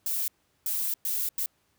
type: noise bursts at uneven times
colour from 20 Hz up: violet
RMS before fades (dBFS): -29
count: 4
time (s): 0.06-0.28 / 0.66-0.94 / 1.05-1.29 / 1.38-1.46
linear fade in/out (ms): 2
effects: pink hiss -70 dBFS RMS until 1.78 s + high-pass 60 Hz 12 dB/octave